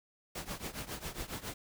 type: noise with tremolo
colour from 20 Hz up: pink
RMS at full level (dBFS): -38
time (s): 0.35-1.54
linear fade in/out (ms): 5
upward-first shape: triangle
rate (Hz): 7.3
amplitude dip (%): 90
effects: none